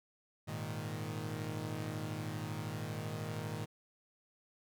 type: chord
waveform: sawtooth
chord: Ab suspended second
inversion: none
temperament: equal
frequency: 103.83 / 116.54 / 155.56 Hz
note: Ab2 / Bb2 / Eb3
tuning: 0 / 0 / 0 cents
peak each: -39 / -39 / -38 dBFS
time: 0.47-3.66 s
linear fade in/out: 20 ms
effects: none